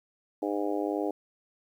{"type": "harmonic tone", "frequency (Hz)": 102, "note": "G#2", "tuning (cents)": -31, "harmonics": [3, 4, 5, 6, 7, 8], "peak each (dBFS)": [-31, -33, -35, -37, -38, -39], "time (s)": [0.42, 1.11], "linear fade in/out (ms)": 5, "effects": ["10-bit"]}